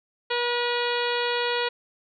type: harmonic tone with a mistuned harmonic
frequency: 481.6 Hz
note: B4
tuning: 44 cents flat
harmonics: 1 / 2 / 3 / 4 / 5 / 6 / 7 / 8 / 9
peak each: -27 / -30 / -32 / -33 / -34 / -35 / -35 / -36 / -37 dBFS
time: 0.3-1.69 s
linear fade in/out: 10 ms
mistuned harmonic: 5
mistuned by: +33 cents
effects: none